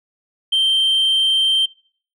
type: tone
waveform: sine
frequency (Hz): 3136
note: G7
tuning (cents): 0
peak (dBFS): -11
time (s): 0.52-1.66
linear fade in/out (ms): 10
effects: noise-tail reverb RT60 0.5 s tail -24 dB re dry + tanh soft clip ceiling -12 dBFS